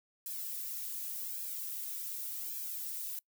violet noise with flanger, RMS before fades -40 dBFS, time 0.26-3.19 s, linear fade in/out 2 ms, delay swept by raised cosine 1.2 to 3.1 ms, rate 0.87 Hz, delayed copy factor +0.85, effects noise-tail reverb RT60 0.1 s tail -23 dB re dry

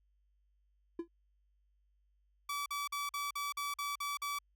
triangle tone with exponential decay, 338.4 Hz, E4, 45 cents sharp, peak -30 dBFS, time 0.99-1.08 s, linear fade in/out 5 ms, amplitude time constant 19 ms
sawtooth tone bursts, 1150 Hz, D6, 37 cents flat, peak -32 dBFS, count 9, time 2.49-4.388 s, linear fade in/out 5 ms, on 170 ms, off 46 ms
effects added 50 Hz sine -70 dBFS peak until 4.55 s

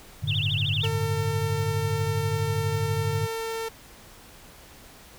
sine chord, G suspended second, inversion none, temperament just, 98 / 110.25 / 147 Hz, G2 / A2 / D3, 0 / +4 / +2 cents, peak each -29 dBFS, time 0.22-3.27 s, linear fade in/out 20 ms
sine tone with vibrato, 3126 Hz, G7, 6 cents flat, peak -26 dBFS, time 0.27-0.88 s, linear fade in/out 20 ms, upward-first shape sine, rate 13 Hz, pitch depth 280 cents each way
sawtooth tone, 451.3 Hz, A4, 44 cents sharp, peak -25 dBFS, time 0.83-3.69 s, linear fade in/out 10 ms
effects pink hiss -49 dBFS RMS until 5.18 s

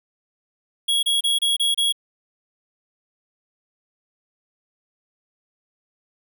square tone bursts, 3322 Hz, G#7, in tune, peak -18 dBFS, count 6, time 0.88-1.925 s, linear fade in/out 10 ms, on 150 ms, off 29 ms, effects none

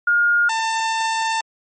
sine / sawtooth tone pair in turn, 1421 / 895.2 Hz, F6 / A5, +30 / +30 cents, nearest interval minor sixth, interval 800 cents, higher first, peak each -13 / -15 dBFS, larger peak first, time 0.07-0.49 / 0.49-1.41 s, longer second, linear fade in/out 5 ms, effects MP3 32 kbps

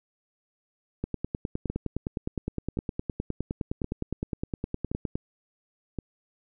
two click trains, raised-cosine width 3 ms, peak -16 / -18 dBFS, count 41 / 5, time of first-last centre 1.04-5.155 / 1.7-5.987 s, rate 9.72 / 0.933 Hz, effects none

